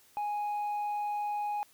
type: tone with tanh clipping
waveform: triangle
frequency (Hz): 830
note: G#5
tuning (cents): -1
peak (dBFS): -31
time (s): 0.17-1.63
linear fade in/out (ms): 0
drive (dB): 7
effects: white hiss -62 dBFS RMS until 1.73 s